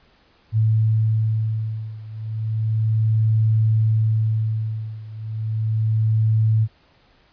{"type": "beating tone pair", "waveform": "sine", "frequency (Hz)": [109.9, 110.23], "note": ["A2", "A2"], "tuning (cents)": [-2, 4], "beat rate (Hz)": 0.33, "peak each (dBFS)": [-19, -21], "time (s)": [0.52, 6.68], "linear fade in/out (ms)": 50, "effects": ["pink hiss -57 dBFS RMS until 7.32 s", "resampled to 11025 Hz"]}